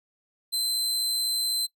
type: tone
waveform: sawtooth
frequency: 4078 Hz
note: C8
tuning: 45 cents flat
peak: -22 dBFS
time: 0.52-1.67 s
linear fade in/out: 20 ms
effects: noise-tail reverb RT60 0.1 s tail -21 dB re dry